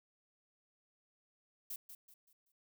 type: noise with echo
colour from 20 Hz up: violet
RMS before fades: -43 dBFS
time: 1.7-1.76 s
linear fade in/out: 5 ms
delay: 190 ms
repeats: 4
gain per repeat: -9 dB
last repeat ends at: 2.52 s
effects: none